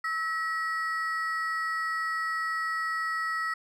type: ring-modulated tone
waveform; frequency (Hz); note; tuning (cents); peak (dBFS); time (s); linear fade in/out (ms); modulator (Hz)
triangle; 1609; G6; +45; -23; 0.04-3.54; 5; 307
effects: none